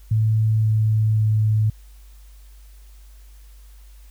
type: tone with pitch steps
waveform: sine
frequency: 109.7 / 108.88 / 108.06 Hz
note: A2 / A2 / A2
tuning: -5 / -18 / -31 cents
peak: -15 dBFS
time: 0.11-1.7 s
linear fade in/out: 5 ms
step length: 530 ms
effects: added 50 Hz sine -42 dBFS peak until 4.1 s + white hiss -57 dBFS RMS until 4.1 s